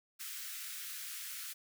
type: high-pass noise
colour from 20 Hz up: white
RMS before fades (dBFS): -44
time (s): 0.19-1.54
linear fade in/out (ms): 20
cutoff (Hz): 1300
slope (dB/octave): 48
effects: none